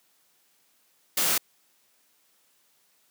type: noise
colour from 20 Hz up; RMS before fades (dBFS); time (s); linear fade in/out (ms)
white; -24; 1.17-1.38; 5
effects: white hiss -66 dBFS RMS until 3.1 s + high-pass 150 Hz 12 dB/octave